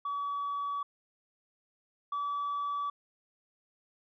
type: tone pair in turn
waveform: sine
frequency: 1139 / 1148.9 Hz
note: C#6 / D6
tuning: +47 / -38 cents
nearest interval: unison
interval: 15 cents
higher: second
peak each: -30 / -29 dBFS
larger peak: second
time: 0.05-0.83 / 2.12-2.9 s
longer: neither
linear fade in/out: 5 ms
effects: tanh soft clip ceiling -29 dBFS